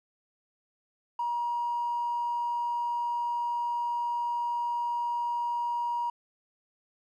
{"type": "tone", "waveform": "triangle", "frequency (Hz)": 953, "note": "A#5", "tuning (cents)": 38, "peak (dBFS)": -24, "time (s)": [1.19, 6.1], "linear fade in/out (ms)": 5, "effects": ["tanh soft clip ceiling -25 dBFS"]}